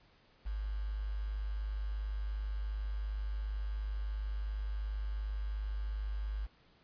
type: tone with quantisation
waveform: sine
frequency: 51.4 Hz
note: G#1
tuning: 17 cents flat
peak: -34 dBFS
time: 0.45-6.47 s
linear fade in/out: 20 ms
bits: 9
effects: pink hiss -66 dBFS RMS until 6.83 s + resampled to 11025 Hz